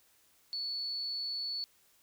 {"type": "tone", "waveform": "sine", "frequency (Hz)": 4435, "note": "C#8", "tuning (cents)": 0, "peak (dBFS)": -34, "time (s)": [0.53, 1.64], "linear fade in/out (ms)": 0, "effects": ["white hiss -67 dBFS RMS until 2.02 s"]}